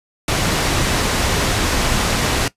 pink low-pass noise, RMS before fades -18 dBFS, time 0.28-2.48 s, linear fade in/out 2 ms, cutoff 8400 Hz, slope 12 dB/octave, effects noise-tail reverb RT60 0.1 s tail -18 dB re dry + resampled to 32000 Hz

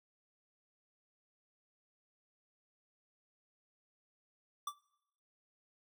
square tone with exponential decay, 1166 Hz, D6, 13 cents flat, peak -34 dBFS, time 4.67-4.76 s, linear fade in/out 5 ms, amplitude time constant 19 ms, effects noise-tail reverb RT60 0.8 s tail -22 dB re dry

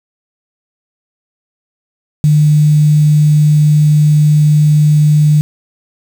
sine tone with quantisation, 150.6 Hz, D3, 44 cents sharp, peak -5 dBFS, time 2.24-5.41 s, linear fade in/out 0 ms, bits 5, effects none

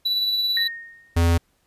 triangle tone with tremolo, 3951 Hz, B7, in tune, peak -17 dBFS, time 0.05-0.68 s, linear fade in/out 10 ms, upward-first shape sine, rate 18 Hz, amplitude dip 30%
sine tone with exponential decay, 1849 Hz, A#6, 15 cents flat, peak -21 dBFS, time 0.57-1.22 s, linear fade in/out 1 ms, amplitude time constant 140 ms
square tone, 84.7 Hz, E2, 48 cents sharp, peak -16 dBFS, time 1.16-1.38 s, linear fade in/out 10 ms
effects pink hiss -66 dBFS RMS until 1.66 s + resampled to 32000 Hz

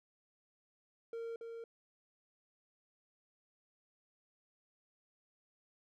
triangle tone with echo, 460.5 Hz, A#4, 21 cents flat, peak -38 dBFS, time 1.13-1.36 s, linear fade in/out 2 ms, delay 280 ms, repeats 1, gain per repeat -4 dB, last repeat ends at 1.64 s, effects none

